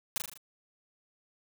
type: noise with echo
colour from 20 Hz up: white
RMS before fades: -31 dBFS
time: 0.16-0.18 s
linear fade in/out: 0 ms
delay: 39 ms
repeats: 5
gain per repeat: -4 dB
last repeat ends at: 0.375 s
effects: none